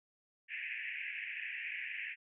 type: band-pass noise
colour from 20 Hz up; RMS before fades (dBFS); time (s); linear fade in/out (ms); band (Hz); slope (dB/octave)
white; -42; 0.48-2.16; 50; 1700 to 2700; 96
effects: none